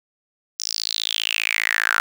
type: tone with high-pass filter sweep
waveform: sawtooth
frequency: 55 Hz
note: A1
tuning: in tune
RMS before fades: -23 dBFS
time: 0.59-2 s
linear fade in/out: 0 ms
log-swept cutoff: 5700 to 1400 Hz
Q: 6.9
effects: none